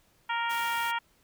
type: harmonic tone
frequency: 466.2 Hz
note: A#4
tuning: in tune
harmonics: 2 / 3 / 4 / 5 / 6 / 7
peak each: -30 / -34 / -36 / -38 / -40 / -41 dBFS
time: 0.29-0.99 s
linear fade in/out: 10 ms
type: noise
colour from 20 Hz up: white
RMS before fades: -42 dBFS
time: 0.49-0.92 s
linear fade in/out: 20 ms
effects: pink hiss -66 dBFS RMS until 1.23 s